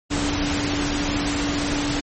sine tone in noise, 289.1 Hz, D4, 27 cents flat, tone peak -24 dBFS, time 0.1-2.01 s, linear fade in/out 20 ms, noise pink, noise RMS -25 dBFS, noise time 0.1-2.01 s, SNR -2 dB, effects MP3 32 kbps

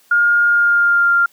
sine tone with pitch glide, 1418 to 1393.6 Hz, F6 to F6, +26 to -4 cents, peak -10 dBFS, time 0.11-1.26 s, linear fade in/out 5 ms, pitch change -30 cents, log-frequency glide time 0.47-1.14 s, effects white hiss -53 dBFS RMS until 1.32 s + high-pass 200 Hz 12 dB/octave

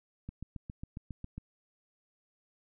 click train, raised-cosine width 5 ms, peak -28 dBFS, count 9, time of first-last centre 0.29-1.38 s, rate 7.34 Hz, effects none

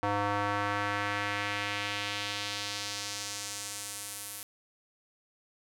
square tone with band-pass filter sweep, 102.2 Hz, G#2, 27 cents flat, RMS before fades -34 dBFS, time 0.03-4.43 s, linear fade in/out 0 ms, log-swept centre 940 to 12000 Hz, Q 1.3, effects none

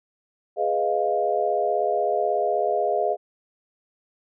sine chord, F half-diminished seventh, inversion first, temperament equal, 415.3 / 493.9 / 622.3 / 698.5 Hz, Ab4 / Cb5 / Eb5 / F5, 0 / 0 / 0 / 0 cents, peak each -26 / -29 / -25 / -24 dBFS, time 0.56-3.17 s, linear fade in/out 50 ms, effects none

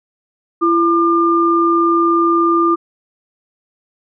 sine tone pair together, 336.7 / 1200 Hz, E4 / D6, +37 / +37 cents, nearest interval octave + minor seventh, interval 2200 cents, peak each -13 dBFS, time 0.61-2.76 s, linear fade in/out 20 ms, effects none

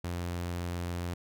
sawtooth tone, 87.31 Hz, F2, in tune, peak -29 dBFS, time 0.04-1.14 s, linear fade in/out 5 ms, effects none

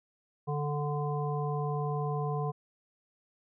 harmonic tone, 146.83 Hz, D3, in tune, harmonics 1 / 3 / 5 / 7, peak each -31 / -36 / -38 / -39 dBFS, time 0.47-2.52 s, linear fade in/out 20 ms, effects none

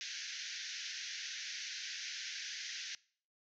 white band-pass noise, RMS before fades -44 dBFS, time 0.01-2.95 s, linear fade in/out 0 ms, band 1500 to 6400 Hz, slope 96 dB/octave, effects noise-tail reverb RT60 0.5 s tail -22 dB re dry

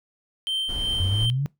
triangle tone with tremolo, 3123 Hz, G7, 7 cents flat, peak -21 dBFS, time 0.47-1.3 s, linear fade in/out 0 ms, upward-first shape sine, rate 2.8 Hz, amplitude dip 45%
brown noise, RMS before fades -32 dBFS, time 0.68-1.27 s, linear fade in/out 20 ms
sine exponential sweep, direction up, 87.31 to 146.83 Hz, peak -21 dBFS, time 1-1.46 s, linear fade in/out 0 ms
effects noise-tail reverb RT60 0.2 s tail -23 dB re dry

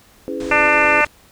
sine chord, C# minor seventh, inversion none, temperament equal with one note detuned, 277.2 / 329.6 / 415.3 / 506 Hz, C#4 / E4 / G#4 / B4, 0 / 0 / 0 / +42 cents, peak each -28 dBFS, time 0.28-1.01 s, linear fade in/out 0 ms
pink low-pass noise, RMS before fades -35 dBFS, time 0.4-1.07 s, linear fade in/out 2 ms, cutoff 8800 Hz, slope 48 dB/octave
harmonic tone, 298.1 Hz, D4, 26 cents sharp, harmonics 2 / 3 / 4 / 5 / 6 / 7 / 8 / 9, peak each -20 / -20 / -20 / -20 / -20 / -20 / -20 / -20 dBFS, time 0.51-1.05 s, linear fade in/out 5 ms
effects pink hiss -50 dBFS RMS until 1.31 s

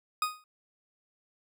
40% pulse tone with exponential decay, 1244.5 Hz, D#6, in tune, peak -23 dBFS, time 0.22-0.44 s, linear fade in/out 2 ms, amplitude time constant 47 ms, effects none

